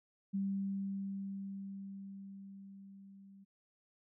sine tone with level ramp, 196 Hz, G3, in tune, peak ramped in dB -32 to -55 dBFS, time 0.33-3.45 s, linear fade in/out 20 ms, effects none

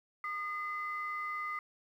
sine tone pair together, 1222 / 2039 Hz, D#6 / C7, -32 / -45 cents, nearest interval major sixth, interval 887 cents, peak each -36 / -39 dBFS, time 0.24-1.59 s, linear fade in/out 2 ms, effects tanh soft clip ceiling -28 dBFS + 11-bit

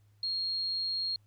sine tone, 4259 Hz, C8, 30 cents sharp, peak -30 dBFS, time 0.23-1.16 s, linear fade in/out 2 ms, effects added 103 Hz sine -61 dBFS peak until 1.26 s + pink hiss -75 dBFS RMS until 1.26 s

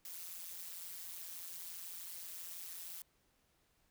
blue noise with amplitude modulation, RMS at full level -44 dBFS, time 0.05-3.02 s, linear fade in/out 2 ms, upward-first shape sine, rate 174 Hz, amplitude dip 85%, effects pink hiss -75 dBFS RMS until 3.9 s

